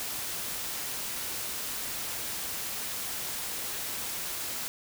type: noise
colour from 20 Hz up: white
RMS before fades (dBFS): -35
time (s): 0-4.68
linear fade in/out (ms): 0
effects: none